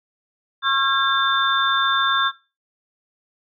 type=tone cluster; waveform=sine; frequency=1087 / 1360 / 1625 / 3563 Hz; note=C#6 / F6 / G#6 / A7; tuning=-34 / -46 / -38 / +21 cents; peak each=-22 dBFS; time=0.62-2.32 s; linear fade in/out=50 ms; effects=noise-tail reverb RT60 0.3 s tail -19 dB re dry